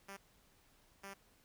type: tone bursts at uneven times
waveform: 5% pulse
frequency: 197 Hz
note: G3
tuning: 9 cents sharp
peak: -36 dBFS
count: 2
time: 0.08-0.17 / 1.03-1.14 s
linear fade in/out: 10 ms
effects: pink hiss -69 dBFS RMS until 1.44 s